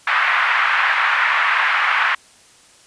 white band-pass noise, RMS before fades -17 dBFS, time 0.07-2.15 s, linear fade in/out 5 ms, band 1000 to 2100 Hz, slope 24 dB/octave, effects white hiss -49 dBFS RMS until 2.86 s + resampled to 22050 Hz

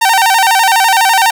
sawtooth tone with vibrato, 840 Hz, G#5, 19 cents sharp, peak -3 dBFS, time 0.01-1.31 s, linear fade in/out 10 ms, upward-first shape square, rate 12 Hz, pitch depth 150 cents each way, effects none

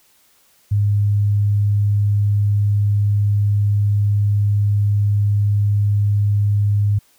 sine tone, 102.6 Hz, G#2, 21 cents flat, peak -13 dBFS, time 0.71-6.99 s, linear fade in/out 10 ms, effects white hiss -56 dBFS RMS until 7.18 s

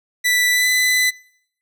sawtooth tone with pitch glide, 1975.5 to 2004 Hz, B6 to B6, 0 to +25 cents, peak -11 dBFS, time 0.24-1.11 s, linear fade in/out 20 ms, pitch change +25 cents, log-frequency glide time 0.51-0.68 s, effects noise-tail reverb RT60 0.7 s tail -24 dB re dry

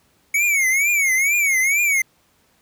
square tone with vibrato, 2217 Hz, C#7, in tune, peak -16 dBFS, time 0.34-2.02 s, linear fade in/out 5 ms, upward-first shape triangle, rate 2.2 Hz, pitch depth 170 cents each way, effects pink hiss -60 dBFS RMS until 2.61 s + high-pass 60 Hz 12 dB/octave

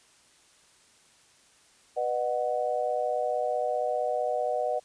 sine chord, B major, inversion none, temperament equal with one note detuned, 493.9 / 609.4 / 740 Hz, B4 / D#5 / F#5, 0 / -36 / 0 cents, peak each -31 / -29 / -30 dBFS, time 1.96-4.8 s, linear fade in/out 20 ms, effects white hiss -60 dBFS RMS until 4.84 s + resampled to 22050 Hz

